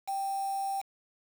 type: tone with quantisation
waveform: sine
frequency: 784 Hz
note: G5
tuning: in tune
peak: -30 dBFS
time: 0.07-0.82 s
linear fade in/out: 20 ms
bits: 7
effects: none